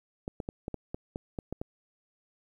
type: clicks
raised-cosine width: 2 ms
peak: -21 dBFS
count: 10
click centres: 0.279 / 0.402 / 0.489 / 0.681 / 0.743 / 0.945 / 1.159 / 1.388 / 1.526 / 1.615 s
effects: 10-bit